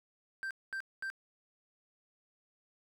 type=tone bursts; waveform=triangle; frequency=1568 Hz; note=G6; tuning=in tune; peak=-34 dBFS; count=3; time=0.43-1.101 s; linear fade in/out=0 ms; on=77 ms; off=220 ms; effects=none